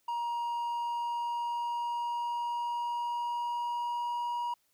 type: tone with pitch glide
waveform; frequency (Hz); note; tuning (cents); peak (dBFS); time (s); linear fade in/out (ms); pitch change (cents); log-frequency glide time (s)
triangle; 946 to 957; A#5 to A#5; +25 to +45; -29; 0.08-4.54; 5; +20; 0.56-4.38
effects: white hiss -73 dBFS RMS until 4.73 s